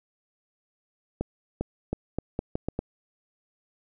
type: accelerating click train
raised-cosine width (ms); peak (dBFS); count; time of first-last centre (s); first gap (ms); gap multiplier
2; -14; 8; 1.21-2.791; 400; 0.8
effects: none